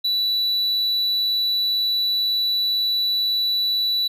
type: tone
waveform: triangle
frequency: 3951 Hz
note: B7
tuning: in tune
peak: -17 dBFS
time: 0.04-4.08 s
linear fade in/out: 10 ms
effects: none